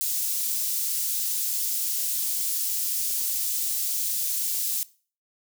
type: high-pass noise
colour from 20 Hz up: white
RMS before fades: -27 dBFS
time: 0.01-4.83 s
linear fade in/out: 0 ms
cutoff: 5700 Hz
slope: 12 dB/octave
effects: noise-tail reverb RT60 0.4 s tail -20 dB re dry